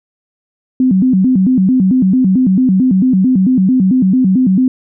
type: tone with vibrato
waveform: sine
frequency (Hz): 220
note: A3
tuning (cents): 0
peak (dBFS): -7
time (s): 0.8-4.68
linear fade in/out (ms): 2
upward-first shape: square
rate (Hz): 4.5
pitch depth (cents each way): 270
effects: none